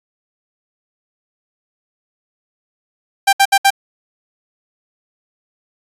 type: tone bursts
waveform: sawtooth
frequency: 789 Hz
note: G5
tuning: 11 cents sharp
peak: -4 dBFS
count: 4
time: 3.27-3.705 s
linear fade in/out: 10 ms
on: 60 ms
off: 65 ms
effects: resampled to 32000 Hz